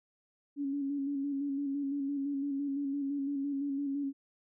sine tone with vibrato, 280 Hz, C#4, 18 cents sharp, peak -31 dBFS, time 0.56-4.13 s, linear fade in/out 50 ms, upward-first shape square, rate 5.9 Hz, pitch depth 33 cents each way, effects none

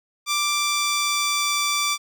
10% pulse tone with pitch glide, 1177 to 1168.2 Hz, D6 to D6, +3 to -10 cents, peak -12 dBFS, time 0.26-1.98 s, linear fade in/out 50 ms, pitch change -13 cents, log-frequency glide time 0.38-1.55 s, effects none

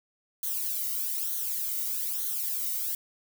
violet noise with flanger, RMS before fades -31 dBFS, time 0.43-2.95 s, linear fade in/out 2 ms, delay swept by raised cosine 0.39 to 1.21 ms, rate 1.1 Hz, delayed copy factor -0.95, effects none

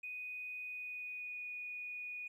triangle tone with pitch glide, 2489 to 2466 Hz, D#7 to D#7, 0 to -16 cents, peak -38 dBFS, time 0.03-2.28 s, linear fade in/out 10 ms, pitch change -16 cents, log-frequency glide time 0.62-1.47 s, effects tanh soft clip ceiling -40 dBFS

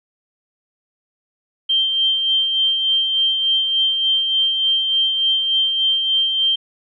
sine tone with tremolo, 3148 Hz, G7, 7 cents sharp, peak -13 dBFS, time 1.69-6.56 s, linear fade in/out 10 ms, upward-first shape sine, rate 3.4 Hz, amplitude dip 40%, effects none

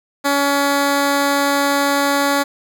10% pulse tone, 282 Hz, C#4, 30 cents sharp, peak -6 dBFS, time 0.24-2.44 s, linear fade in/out 20 ms, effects none

